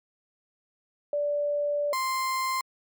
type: tone pair in turn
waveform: sine / 35% pulse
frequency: 583 / 1046.6 Hz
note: D5 / C6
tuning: -13 / 0 cents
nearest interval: minor seventh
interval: 1013 cents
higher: second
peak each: -24 / -24 dBFS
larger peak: neither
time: 1.13-1.93 / 1.93-2.61 s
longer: first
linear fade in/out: 2 ms
effects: MP3 96 kbps